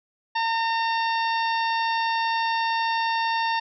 harmonic tone, 911 Hz, A#5, 40 cents flat, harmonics 1 / 2 / 3 / 4 / 5 / 6, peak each -23 / -29 / -33 / -35 / -37 / -39 dBFS, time 0.35-3.6 s, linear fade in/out 10 ms, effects none

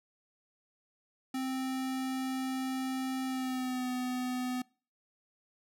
square tone with pitch glide, 261.6 to 251.5 Hz, C4 to B3, 0 to +32 cents, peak -33 dBFS, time 1.34-4.62 s, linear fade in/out 5 ms, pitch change -68 cents, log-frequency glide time 3.26-3.89 s, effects noise-tail reverb RT60 0.4 s tail -25 dB re dry

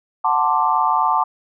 sine chord, D dominant seventh, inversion first, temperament equal with one note detuned, 740 / 883.6 / 1046.5 / 1174.7 Hz, F#5 / A5 / C6 / D6, 0 / +7 / 0 / 0 cents, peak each -22 / -18 / -21 / -20 dBFS, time 0.24-1.24 s, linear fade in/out 10 ms, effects none

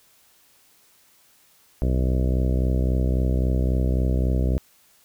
harmonic tone, 63.7 Hz, C2, 46 cents flat, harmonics 1 / 2 / 3 / 4 / 5 / 6 / 7 / 8 / 9 / 10, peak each -20 / -26 / -30 / -32 / -34 / -36 / -37 / -38 / -39 / -40 dBFS, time 1.82-4.58 s, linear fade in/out 0 ms, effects white hiss -58 dBFS RMS until 5.04 s

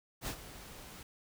pink noise with ADSR envelope, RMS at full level -37 dBFS, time 0.21-1.03 s, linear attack 68 ms, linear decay 78 ms, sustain -13 dB, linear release 4 ms, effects none

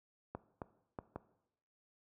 clicks, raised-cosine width 1 ms, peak -27 dBFS, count 4, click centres 0.35 / 0.618 / 0.988 / 1.16 s, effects noise-tail reverb RT60 0.8 s tail -17 dB re dry + high-pass 60 Hz 12 dB/octave

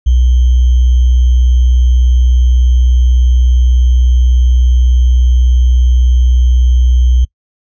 sine tone with sample-and-hold, 61.74 Hz, B1, in tune, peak -5 dBFS, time 0.06-7.25 s, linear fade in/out 10 ms, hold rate 3150 Hz, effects noise-tail reverb RT60 0.1 s tail -25 dB re dry + resampled to 16000 Hz

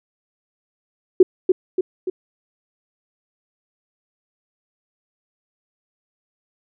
sine tone with echo, 370 Hz, F#4, in tune, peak -5 dBFS, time 1.2-1.23 s, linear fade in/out 5 ms, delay 290 ms, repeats 3, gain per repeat -5 dB, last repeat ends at 2.1 s, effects none

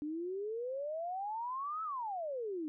sine exponential two-way sweep, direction up then down, 291.8 to 1320 to 294.6 Hz, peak -36 dBFS, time 0.02-2.68 s, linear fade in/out 0 ms, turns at 1.83 s, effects none

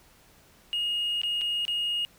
triangle tone with dropouts, 2863 Hz, F7, 42 cents sharp, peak -23 dBFS, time 0.73-2.05 s, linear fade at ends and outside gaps 0 ms, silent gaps 1.216-1.234 / 1.412-1.416 / 1.652-1.68 s, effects tanh soft clip ceiling -22 dBFS + pink hiss -58 dBFS RMS until 2.18 s

